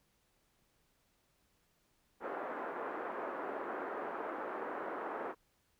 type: band-pass noise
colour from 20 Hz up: pink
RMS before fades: -41 dBFS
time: 2.2-5.35 s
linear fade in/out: 50 ms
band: 330 to 1500 Hz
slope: 24 dB/octave
effects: pink hiss -75 dBFS RMS until 5.79 s